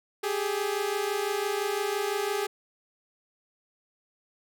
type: tone pair together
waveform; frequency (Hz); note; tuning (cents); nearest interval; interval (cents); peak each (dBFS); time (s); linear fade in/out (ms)
sawtooth; 395.3 / 421.2; G4 / G#4; +15 / +24; minor second; 109; -26; 0.23-2.47; 10
effects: none